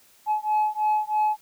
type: beating tone pair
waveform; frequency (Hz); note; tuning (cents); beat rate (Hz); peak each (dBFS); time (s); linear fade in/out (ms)
sine; 851 / 854.1; G#5 / G#5; +42 / +48; 3.1; -22; 0.26-1.37; 50
effects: tanh soft clip ceiling -17 dBFS + white hiss -57 dBFS RMS until 1.41 s